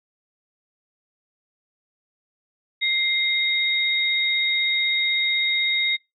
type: tone pair together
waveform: sine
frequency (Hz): 2100 / 3742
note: C7 / A#7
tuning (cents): +6 / +6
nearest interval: minor seventh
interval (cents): 1000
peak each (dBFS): -22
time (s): 2.81-5.97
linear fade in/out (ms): 20
effects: noise-tail reverb RT60 0.2 s tail -24 dB re dry